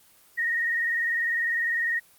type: tone with vibrato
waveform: sine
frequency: 1864.7 Hz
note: A#6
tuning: in tune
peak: -23 dBFS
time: 0.37-2 s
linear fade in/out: 20 ms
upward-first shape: square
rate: 20 Hz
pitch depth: 27 cents each way
effects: white hiss -57 dBFS RMS until 2.18 s + Opus 24 kbps